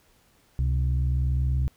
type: tone pair together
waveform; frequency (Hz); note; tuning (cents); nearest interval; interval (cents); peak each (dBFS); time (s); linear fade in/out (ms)
sine; 68.02 / 128.4; C#2 / C3; -32 / -32; major seventh; 1100; -21 / -25; 0.59-1.68; 0
effects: tanh soft clip ceiling -17 dBFS + pink hiss -62 dBFS RMS until 1.76 s